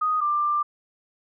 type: tone pair in turn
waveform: sine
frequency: 1244.5 / 1186.6 Hz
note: D#6 / D6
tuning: 0 / +18 cents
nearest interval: minor second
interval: 82 cents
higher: first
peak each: -20 / -20 dBFS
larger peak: neither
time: 0.01-0.21 / 0.21-0.63 s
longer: second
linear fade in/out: 10 ms
effects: none